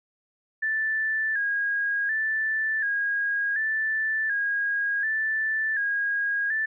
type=tone with vibrato; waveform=sine; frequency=1698 Hz; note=G#6; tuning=38 cents sharp; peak=-23 dBFS; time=0.62-6.66 s; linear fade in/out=10 ms; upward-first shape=square; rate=0.68 Hz; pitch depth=63 cents each way; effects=none